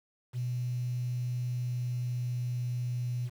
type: tone with pitch glide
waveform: triangle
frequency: 123.47 to 122.69 Hz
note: B2 to B2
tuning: 0 to -11 cents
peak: -26 dBFS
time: 0.33-3.3 s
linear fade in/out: 50 ms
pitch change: -11 cents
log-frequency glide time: 1.4-2.96 s
effects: tanh soft clip ceiling -28 dBFS + 9-bit